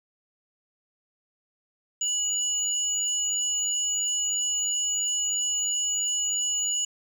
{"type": "tone pair together", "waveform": "sine", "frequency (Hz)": [2926, 6901], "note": ["F#7", "A8"], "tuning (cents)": [-20, -35], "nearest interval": "octave + minor third", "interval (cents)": 1485, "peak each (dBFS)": [-31, -24], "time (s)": [2.01, 6.85], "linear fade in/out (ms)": 5, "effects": ["tanh soft clip ceiling -17 dBFS", "9-bit"]}